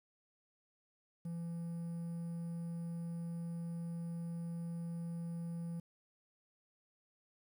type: tone with quantisation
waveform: triangle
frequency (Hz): 168.8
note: E3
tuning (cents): +41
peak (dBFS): -37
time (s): 1.25-5.8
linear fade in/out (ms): 5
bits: 11
effects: none